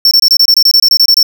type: tone bursts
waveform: square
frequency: 5430 Hz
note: F8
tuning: 50 cents flat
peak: -4 dBFS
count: 14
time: 0.05-1.229 s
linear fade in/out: 2 ms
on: 61 ms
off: 25 ms
effects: none